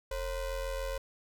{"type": "ring-modulated tone", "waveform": "square", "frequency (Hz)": 247.5, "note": "B3", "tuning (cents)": 4, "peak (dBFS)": -31, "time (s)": [0.11, 0.98], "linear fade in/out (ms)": 5, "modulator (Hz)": 291, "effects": []}